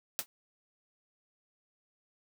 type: noise with exponential decay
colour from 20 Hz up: white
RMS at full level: -29 dBFS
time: 0.19-0.26 s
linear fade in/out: 0 ms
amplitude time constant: 15 ms
effects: high-pass 150 Hz 12 dB/octave